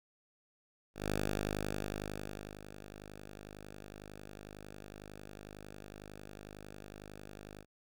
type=tone with ADSR envelope; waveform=5% pulse; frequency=51 Hz; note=G#1; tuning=31 cents flat; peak=-21 dBFS; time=0.94-7.66 s; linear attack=160 ms; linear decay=1500 ms; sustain=-16 dB; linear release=66 ms; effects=none

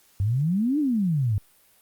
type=exponential two-way sweep; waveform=sine; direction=up then down; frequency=93.1 to 311.1 to 97 Hz; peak=-20 dBFS; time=0.2-1.38 s; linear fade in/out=0 ms; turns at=0.79 s; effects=white hiss -59 dBFS RMS until 1.81 s + Opus 48 kbps

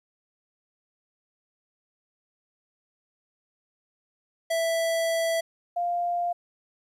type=tone pair in turn; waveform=square / sine; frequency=660 / 699.2 Hz; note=E5 / F5; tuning=+2 / +2 cents; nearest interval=minor second; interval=100 cents; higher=second; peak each=-24 dBFS; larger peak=neither; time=4.5-5.41 / 5.76-6.33 s; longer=first; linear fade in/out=10 ms; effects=resampled to 32000 Hz + 11-bit

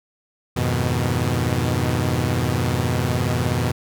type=chord; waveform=sawtooth; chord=F half-diminished seventh; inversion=none; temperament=equal; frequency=87.31 / 103.83 / 123.47 / 155.56 Hz; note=F2 / Ab2 / Cb3 / Eb3; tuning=0 / 0 / 0 / 0 cents; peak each=-21 / -23 / -18 / -23 dBFS; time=0.56-3.72 s; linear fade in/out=10 ms; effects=none

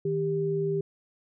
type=tone pair together; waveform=sine; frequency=157.4 / 395.8 Hz; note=D#3 / G4; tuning=+20 / +17 cents; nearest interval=octave + major third; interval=1597 cents; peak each=-30 / -26 dBFS; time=0.05-0.81 s; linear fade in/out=5 ms; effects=none

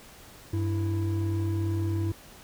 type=tone pair together; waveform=triangle; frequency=97.54 / 330 Hz; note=G2 / E4; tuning=-8 / +2 cents; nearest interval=octave + major sixth; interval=2110 cents; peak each=-24 / -30 dBFS; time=0.53-2.12 s; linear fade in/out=5 ms; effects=pink hiss -50 dBFS RMS until 2.43 s

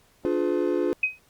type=chord; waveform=triangle; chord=D diminished seventh; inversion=none; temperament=just; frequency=293.7 / 352.4 / 422.9 / 507.5 Hz; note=D4 / F4 / Ab4 / Cb5; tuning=0 / +16 / +31 / +47 cents; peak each=-26 / -23 / -27 / -28 dBFS; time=0.25-0.93 s; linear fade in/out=0 ms
type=tone with exponential decay; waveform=sine; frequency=2520 Hz; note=D#7; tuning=21 cents sharp; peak=-16 dBFS; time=1.03-1.19 s; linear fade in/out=5 ms; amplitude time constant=33 ms
effects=pink hiss -61 dBFS RMS until 1.29 s + Opus 48 kbps

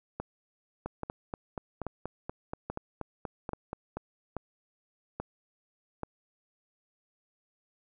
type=two click trains; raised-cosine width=1 ms; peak=-20 / -21 dBFS; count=8 / 14; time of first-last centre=0.2-6.033 / 0.86-3.97 s; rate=1.2 / 4.18 Hz; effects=none

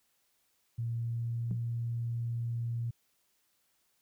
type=tone with pitch glide; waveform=sine; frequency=116.54 to 117.42 Hz; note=A#2 to A#2; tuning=0 to +13 cents; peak=-31 dBFS; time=0.78-2.91 s; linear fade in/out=10 ms; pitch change=+13 cents; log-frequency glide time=0.93-1.54 s
type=tone with exponential decay; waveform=sine; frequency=178.6 Hz; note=F3; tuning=39 cents sharp; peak=-29 dBFS; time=1.51-1.62 s; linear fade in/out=0 ms; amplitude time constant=23 ms
effects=tanh soft clip ceiling -23 dBFS + white hiss -74 dBFS RMS until 4.01 s

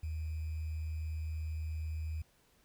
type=tone with sample-and-hold; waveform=sine; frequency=78.7 Hz; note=D#2; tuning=20 cents sharp; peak=-35 dBFS; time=0.03-2.22 s; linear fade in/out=5 ms; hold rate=2450 Hz; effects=pink hiss -69 dBFS RMS until 2.64 s

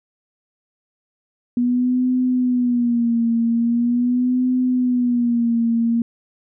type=tone with vibrato; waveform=sine; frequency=241.9 Hz; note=B3; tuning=36 cents flat; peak=-15 dBFS; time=1.57-6.02 s; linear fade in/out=2 ms; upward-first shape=sine; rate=0.42 Hz; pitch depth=80 cents each way; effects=none

